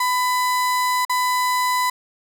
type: tone with dropouts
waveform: 35% pulse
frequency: 1000 Hz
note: B5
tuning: 21 cents sharp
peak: -16 dBFS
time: 0-1.9 s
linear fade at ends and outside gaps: 5 ms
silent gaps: 1.051-1.095 s
effects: none